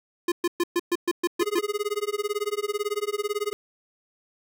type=tone bursts; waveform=square; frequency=348 Hz; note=F4; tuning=6 cents flat; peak=-21 dBFS; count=9; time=0.28-1.591 s; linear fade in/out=5 ms; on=39 ms; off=120 ms
type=tone with tremolo; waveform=square; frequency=415.3 Hz; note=G#4; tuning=in tune; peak=-23 dBFS; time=1.41-3.53 s; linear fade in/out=0 ms; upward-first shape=sine; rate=18 Hz; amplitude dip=100%
effects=none